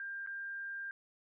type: tone with dropouts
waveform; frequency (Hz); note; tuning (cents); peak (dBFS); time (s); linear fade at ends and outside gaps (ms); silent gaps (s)
sine; 1595; G6; +30; -39; 0-0.91; 1; 0.263-0.272
effects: none